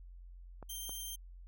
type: clicks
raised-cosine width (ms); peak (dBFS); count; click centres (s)
1; -34; 2; 0.627 / 0.894
type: tone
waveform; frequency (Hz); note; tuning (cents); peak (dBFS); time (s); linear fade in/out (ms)
10% pulse; 3154; G7; +10; -33; 0.69-1.16; 10
effects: added 44 Hz sine -49 dBFS peak until 1.47 s